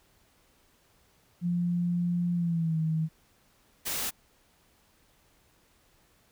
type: tone with pitch glide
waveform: sine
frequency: 174.61 to 159.2 Hz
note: F3 to D#3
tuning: 0 to +40 cents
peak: -25 dBFS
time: 1.41-3.09 s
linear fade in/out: 50 ms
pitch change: -160 cents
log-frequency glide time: 2.34-2.78 s
type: noise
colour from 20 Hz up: white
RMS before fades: -32 dBFS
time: 3.85-4.11 s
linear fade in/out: 20 ms
effects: pink hiss -65 dBFS RMS until 6.31 s